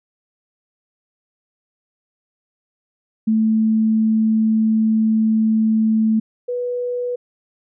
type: tone pair in turn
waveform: sine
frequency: 220 / 490.6 Hz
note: A3 / B4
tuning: 0 / -12 cents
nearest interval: octave + major second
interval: 1388 cents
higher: second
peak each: -13 / -20 dBFS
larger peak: first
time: 3.27-6.2 / 6.48-7.16 s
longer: first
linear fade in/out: 10 ms
effects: none